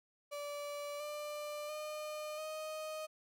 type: tone with pitch steps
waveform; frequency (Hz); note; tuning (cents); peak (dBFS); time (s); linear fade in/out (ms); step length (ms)
35% pulse; 580 / 593.9 / 608.1 / 622.7; D5 / D5 / D#5 / D#5; -22 / +19 / -40 / +1; -39; 0.31-3.07; 20; 690
effects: none